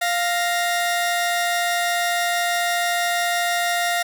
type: tone pair together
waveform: sawtooth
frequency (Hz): 698.5 / 1864.7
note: F5 / A#6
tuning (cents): 0 / 0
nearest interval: octave + perfect fourth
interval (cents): 1700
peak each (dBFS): -17 / -21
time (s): 0.01-4.03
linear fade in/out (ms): 10
effects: none